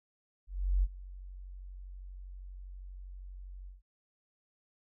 sine tone with ADSR envelope, 46.25 Hz, F#1, in tune, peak -23 dBFS, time 0.47-3.82 s, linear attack 360 ms, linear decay 41 ms, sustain -20 dB, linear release 150 ms, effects none

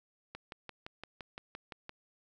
click train, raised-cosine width 0.3 ms, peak -27 dBFS, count 10, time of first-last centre 0.35-1.894 s, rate 5.83 Hz, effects none

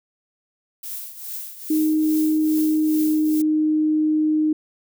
violet noise with tremolo, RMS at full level -30 dBFS, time 0.83-3.42 s, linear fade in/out 5 ms, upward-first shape triangle, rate 2.4 Hz, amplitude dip 75%
sine tone with pitch glide, 310.8 to 308.5 Hz, D#4 to D#4, -2 to -15 cents, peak -16 dBFS, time 1.7-4.53 s, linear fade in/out 5 ms, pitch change -13 cents, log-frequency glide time 2.55-3.28 s
effects none

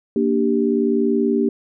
sine chord, G minor, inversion first, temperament equal, 233.1 / 293.7 / 392 Hz, Bb3 / D4 / G4, 0 / 0 / 0 cents, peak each -19 / -21 / -19 dBFS, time 0.16-1.49 s, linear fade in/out 2 ms, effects none

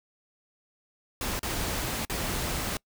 pink noise with dropouts, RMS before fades -31 dBFS, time 1.21-2.77 s, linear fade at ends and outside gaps 2 ms, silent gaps 1.393-1.43 / 2.051-2.097 s, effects noise-tail reverb RT60 0.1 s tail -25 dB re dry

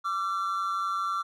triangle tone pair together, 1167.6 / 1356 Hz, D6 / E6, -10 / +49 cents, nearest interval minor third, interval 259 cents, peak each -28 dBFS, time 0.04-1.23 s, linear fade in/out 20 ms, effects none

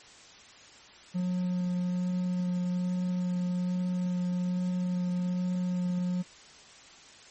triangle tone with vibrato, 180 Hz, F#3, 47 cents flat, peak -25 dBFS, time 1.14-6.23 s, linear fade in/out 20 ms, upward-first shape sine, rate 1.2 Hz, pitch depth 9 cents each way, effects white hiss -52 dBFS RMS until 7.3 s + MP3 32 kbps

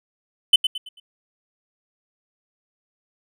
triangle tone with echo, 3033 Hz, F#7, 42 cents sharp, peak -7 dBFS, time 0.53-0.56 s, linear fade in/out 5 ms, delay 110 ms, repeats 4, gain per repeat -9 dB, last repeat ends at 1 s, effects none

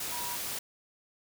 sine tone in noise, 965 Hz, B5, 40 cents flat, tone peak -39 dBFS, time 0.12-0.36 s, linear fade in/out 5 ms, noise white, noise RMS -36 dBFS, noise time 0-0.59 s, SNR -6 dB, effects none

